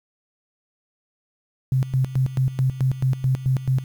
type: tone with tremolo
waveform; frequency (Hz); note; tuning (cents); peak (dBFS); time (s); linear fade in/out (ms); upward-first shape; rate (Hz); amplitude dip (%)
sine; 130.81; C3; 0; -16; 1.72-3.84; 2; square; 4.6; 80
effects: 8-bit